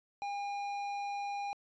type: tone with tanh clipping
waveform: sine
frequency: 808 Hz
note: G#5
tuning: 48 cents flat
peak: -37 dBFS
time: 0.22-1.53 s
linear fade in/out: 0 ms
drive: 12 dB
effects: resampled to 16000 Hz